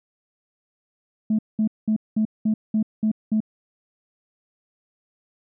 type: tone bursts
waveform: sine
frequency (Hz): 216.8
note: A3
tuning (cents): -25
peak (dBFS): -16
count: 8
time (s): 1.3-3.404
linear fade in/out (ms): 5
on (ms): 88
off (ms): 200
effects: tanh soft clip ceiling -14 dBFS